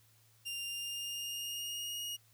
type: tone with pitch glide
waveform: sawtooth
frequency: 2794 to 2874 Hz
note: F7 to F7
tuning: 0 to +49 cents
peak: -35 dBFS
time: 0.45-2.17 s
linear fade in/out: 20 ms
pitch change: +49 cents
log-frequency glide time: 0.66-2.04 s
effects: added 111 Hz sine -67 dBFS peak until 2.33 s + white hiss -68 dBFS RMS until 2.33 s